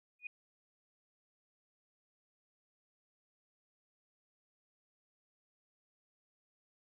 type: tone with exponential growth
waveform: sine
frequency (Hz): 2466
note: D#7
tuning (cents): -16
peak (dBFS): -36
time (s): 0.19-0.27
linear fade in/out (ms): 5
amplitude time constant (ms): 16
effects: none